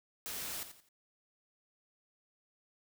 white noise with echo, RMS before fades -41 dBFS, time 0.26-0.63 s, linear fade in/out 0 ms, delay 86 ms, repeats 3, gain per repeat -10 dB, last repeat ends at 0.888 s, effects none

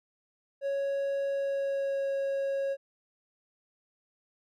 triangle tone with pitch glide, 554.4 to 549 Hz, C#5 to C#5, 0 to -17 cents, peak -26 dBFS, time 0.61-2.77 s, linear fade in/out 50 ms, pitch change -17 cents, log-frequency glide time 1.27-2.11 s, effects none

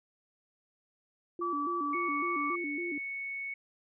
sine tone with vibrato, 318 Hz, D#4, 38 cents sharp, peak -35 dBFS, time 1.39-2.98 s, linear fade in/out 2 ms, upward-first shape square, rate 3.6 Hz, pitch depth 150 cents each way
sine tone with pitch glide, 1152 to 1160.7 Hz, D6 to D6, -34 to -21 cents, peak -31 dBFS, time 1.41-2.56 s, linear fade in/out 10 ms, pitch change +13 cents, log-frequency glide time 2.12-2.44 s
sine tone, 2215 Hz, C#7, 2 cents flat, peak -35 dBFS, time 1.93-3.54 s, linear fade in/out 5 ms
effects none

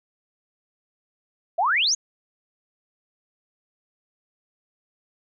sine exponential sweep, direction up, 630 to 6860 Hz, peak -18 dBFS, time 1.58-1.95 s, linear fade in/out 10 ms, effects none

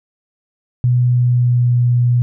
sine tone with pitch glide, 123.47 to 121.84 Hz, B2 to B2, 0 to -23 cents, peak -10 dBFS, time 0.84-2.22 s, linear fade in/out 0 ms, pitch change -23 cents, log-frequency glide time 1.02-1.76 s, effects none

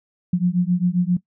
sine beating tone pair, 174.61 / 182.11 Hz, F3 / F#3, 0 / -27 cents, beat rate 7.5 Hz, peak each -19 dBFS, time 0.33-1.17 s, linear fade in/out 5 ms, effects noise-tail reverb RT60 0.1 s tail -19 dB re dry

